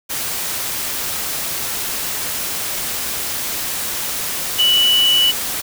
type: tone in noise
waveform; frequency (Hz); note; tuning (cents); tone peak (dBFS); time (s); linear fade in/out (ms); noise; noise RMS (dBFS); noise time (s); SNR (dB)
sine; 2959; F#7; -1; -11; 4.58-5.32; 20; white; -23; 0.09-5.62; +9
effects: none